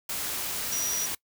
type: tone in noise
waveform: sine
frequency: 5800 Hz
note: F#8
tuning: 35 cents flat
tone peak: -27 dBFS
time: 0.72-1.06 s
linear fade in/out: 5 ms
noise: white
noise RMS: -32 dBFS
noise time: 0.09-1.15 s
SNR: +2 dB
effects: noise-tail reverb RT60 0.1 s tail -23 dB re dry